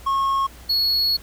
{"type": "tone pair in turn", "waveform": "triangle", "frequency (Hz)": [1089, 4356], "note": ["C#6", "C#8"], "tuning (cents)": [-31, -31], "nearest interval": "2 octaves", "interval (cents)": 2400, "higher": "second", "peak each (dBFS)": -16, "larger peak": "neither", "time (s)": [[0.06, 0.47], [0.69, 1.17]], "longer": "second", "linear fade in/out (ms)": 10, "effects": ["added 60 Hz sine -43 dBFS peak until 1.22 s", "pink hiss -46 dBFS RMS until 1.22 s"]}